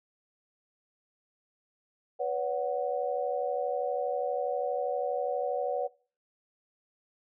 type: chord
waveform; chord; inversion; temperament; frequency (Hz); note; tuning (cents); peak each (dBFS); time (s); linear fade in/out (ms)
sine; B suspended second; none; equal with one note detuned; 493.9 / 566.3 / 740; B4 / C#5 / F#5; 0 / +37 / 0; -32 / -32 / -33; 2.19-5.88; 20
effects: noise-tail reverb RT60 0.4 s tail -23 dB re dry